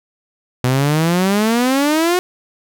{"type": "exponential sweep", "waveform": "sawtooth", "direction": "up", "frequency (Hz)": [123.47, 368.1], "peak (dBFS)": -9, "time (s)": [0.64, 2.19], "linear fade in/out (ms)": 0, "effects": []}